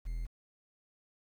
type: tone with quantisation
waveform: triangle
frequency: 41.2 Hz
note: E1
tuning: in tune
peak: -32 dBFS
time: 0.05-0.27 s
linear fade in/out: 20 ms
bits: 10
effects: none